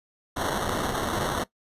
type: noise with sample-and-hold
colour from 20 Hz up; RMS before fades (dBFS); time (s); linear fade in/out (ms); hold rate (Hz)
white; -28; 0.36-1.44; 10; 2450
effects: noise-tail reverb RT60 0.1 s tail -18 dB re dry + resampled to 32000 Hz